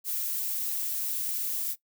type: noise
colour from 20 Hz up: violet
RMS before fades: -31 dBFS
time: 0.04-1.76 s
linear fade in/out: 50 ms
effects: noise-tail reverb RT60 0.1 s tail -18 dB re dry